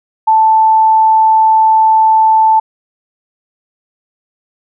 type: tone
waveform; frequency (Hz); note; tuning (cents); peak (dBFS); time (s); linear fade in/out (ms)
sine; 880; A5; 0; -5; 0.27-2.6; 10
effects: none